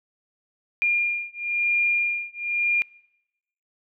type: beating tone pair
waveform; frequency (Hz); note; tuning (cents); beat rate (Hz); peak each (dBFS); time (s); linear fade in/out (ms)
sine; 2408 / 2409; D7 / D7; +43 / +43; 1; -24; 0.82-2.82; 0
effects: noise-tail reverb RT60 0.9 s tail -25 dB re dry